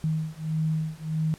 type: beating tone pair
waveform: sine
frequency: 156.8 / 158.4 Hz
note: D#3 / D#3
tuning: +14 / +31 cents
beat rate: 1.6 Hz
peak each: -28 dBFS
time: 0.04-1.34 s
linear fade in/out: 0 ms
effects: pink hiss -52 dBFS RMS until 1.38 s + low-pass 12000 Hz 12 dB/octave